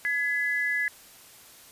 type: tone pair together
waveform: sine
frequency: 1689 / 2010 Hz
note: G#6 / B6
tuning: +29 / +30 cents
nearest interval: minor third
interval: 301 cents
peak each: -27 dBFS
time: 0.05-0.88 s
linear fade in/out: 0 ms
effects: white hiss -51 dBFS RMS until 1.71 s + resampled to 32000 Hz